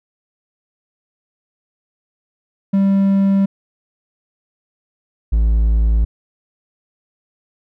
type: tone pair in turn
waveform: triangle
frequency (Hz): 196 / 55.15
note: G3 / A1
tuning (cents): 0 / +5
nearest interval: octave + minor seventh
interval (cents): 2195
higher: first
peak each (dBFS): -9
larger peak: neither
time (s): 2.73-3.46 / 5.32-6.05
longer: neither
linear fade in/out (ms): 10
effects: none

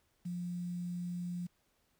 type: tone with quantisation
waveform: sine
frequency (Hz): 176.2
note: F3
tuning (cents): +16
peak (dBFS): -36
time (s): 0.25-1.47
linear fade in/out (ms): 10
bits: 10
effects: pink hiss -75 dBFS RMS until 1.99 s

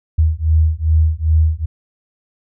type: beating tone pair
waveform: sine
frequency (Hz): 78 / 80.5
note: D#2 / E2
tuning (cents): +5 / -41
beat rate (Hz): 2.5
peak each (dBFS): -14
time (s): 0.18-1.66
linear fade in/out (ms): 10
effects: none

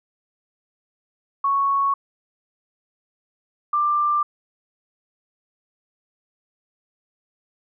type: tone pair in turn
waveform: sine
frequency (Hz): 1108.7 / 1185.1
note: C#6 / D6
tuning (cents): 0 / +15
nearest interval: minor second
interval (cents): 115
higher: second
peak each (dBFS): -17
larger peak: neither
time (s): 1.44-1.94 / 3.73-4.23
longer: neither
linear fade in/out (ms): 5
effects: none

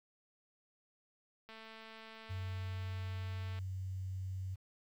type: click train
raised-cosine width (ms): 0.3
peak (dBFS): -37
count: 467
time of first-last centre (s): 1.49-3.589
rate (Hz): 222
type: tone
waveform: sine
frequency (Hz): 94.1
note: F#2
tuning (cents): +30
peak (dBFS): -38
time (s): 2.29-4.56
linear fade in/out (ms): 20
effects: 11-bit

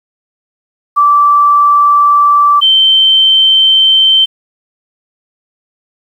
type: tone pair in turn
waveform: sine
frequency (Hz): 1164 / 3108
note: D6 / G7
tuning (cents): -16 / -16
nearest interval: octave + perfect fourth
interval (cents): 1700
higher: second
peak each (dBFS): -4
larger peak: neither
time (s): 0.96-2.61 / 2.61-4.26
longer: neither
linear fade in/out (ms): 20
effects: 7-bit

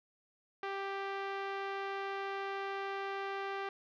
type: tone with low-pass filter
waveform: 5% pulse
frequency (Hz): 392.9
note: G4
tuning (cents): +4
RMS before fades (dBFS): -39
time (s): 0.63-3.69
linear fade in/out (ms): 2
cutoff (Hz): 1500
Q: 0.57
effects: none

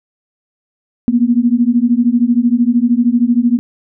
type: beating tone pair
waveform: sine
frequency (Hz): 233.1 / 246.1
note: A#3 / B3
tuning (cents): 0 / -6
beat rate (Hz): 13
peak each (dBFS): -12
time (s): 1.08-3.59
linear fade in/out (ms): 0
effects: none

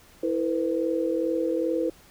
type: tone cluster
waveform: sine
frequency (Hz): 328.2 / 464.6 / 507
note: E4 / A#4 / B4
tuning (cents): -8 / -6 / +45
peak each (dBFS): -26 / -30 / -27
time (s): 0.23-1.9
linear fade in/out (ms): 5
effects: pink hiss -54 dBFS RMS until 2.1 s

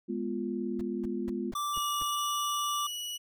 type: chord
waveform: sine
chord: F diminished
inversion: first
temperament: equal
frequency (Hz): 207.7 / 246.9 / 349.2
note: Ab3 / Cb4 / F4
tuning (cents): 0 / 0 / 0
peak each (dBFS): -35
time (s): 0.08-1.52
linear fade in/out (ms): 20
type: noise bursts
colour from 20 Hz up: brown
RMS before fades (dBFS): -41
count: 6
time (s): 0.79-2.028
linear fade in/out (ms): 5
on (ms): 23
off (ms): 220
type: tone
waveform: square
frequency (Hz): 1172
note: D6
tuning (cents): -4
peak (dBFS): -31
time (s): 1.55-2.87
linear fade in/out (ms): 5
type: tone with pitch glide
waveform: sawtooth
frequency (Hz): 2905 to 2930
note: F#7 to F#7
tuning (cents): -32 to -18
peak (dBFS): -32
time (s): 1.73-3.18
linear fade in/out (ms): 20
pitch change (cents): +14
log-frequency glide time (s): 2.03-2.21
effects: none

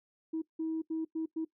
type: tone bursts at uneven times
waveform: sine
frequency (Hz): 321.2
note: E4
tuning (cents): -45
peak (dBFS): -30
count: 5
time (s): 0.33-0.42 / 0.59-0.82 / 0.9-1.05 / 1.15-1.26 / 1.36-1.45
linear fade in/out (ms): 10
effects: noise-tail reverb RT60 0.1 s tail -19 dB re dry + tanh soft clip ceiling -27 dBFS

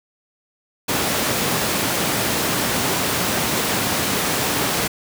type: high-pass noise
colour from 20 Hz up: pink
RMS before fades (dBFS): -21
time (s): 0.88-4.88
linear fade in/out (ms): 10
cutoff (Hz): 140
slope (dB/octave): 12
effects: none

